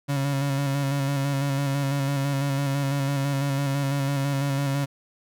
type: tone with vibrato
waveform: 35% pulse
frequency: 139.2 Hz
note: C#3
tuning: 8 cents sharp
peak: -21 dBFS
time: 0.08-4.86 s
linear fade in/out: 20 ms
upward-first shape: square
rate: 6 Hz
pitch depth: 29 cents each way
effects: none